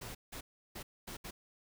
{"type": "noise bursts at uneven times", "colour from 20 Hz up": "pink", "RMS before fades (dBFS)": -45, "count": 5, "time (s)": [[0.01, 0.15], [0.32, 0.41], [0.75, 0.83], [1.07, 1.17], [1.24, 1.31]], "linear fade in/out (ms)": 10, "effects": []}